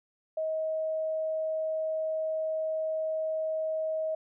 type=tone; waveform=sine; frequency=633 Hz; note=D#5; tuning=30 cents sharp; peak=-28 dBFS; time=0.37-4.15 s; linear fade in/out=5 ms; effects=none